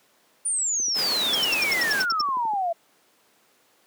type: exponential sweep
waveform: sine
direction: down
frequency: 9480 to 659.3 Hz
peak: -22 dBFS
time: 0.45-2.73 s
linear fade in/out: 10 ms
type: click train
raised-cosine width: 3 ms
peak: -25 dBFS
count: 22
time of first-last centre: 0.8-2.536 s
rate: 12.1 Hz
type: noise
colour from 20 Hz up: pink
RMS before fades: -29 dBFS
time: 0.94-2.06 s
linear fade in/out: 50 ms
type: tone bursts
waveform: triangle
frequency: 5400 Hz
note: E8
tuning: 41 cents sharp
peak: -20 dBFS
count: 10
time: 1.33-2.216 s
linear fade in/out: 5 ms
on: 22 ms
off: 74 ms
effects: pink hiss -61 dBFS RMS until 3.86 s + high-pass 300 Hz 12 dB/octave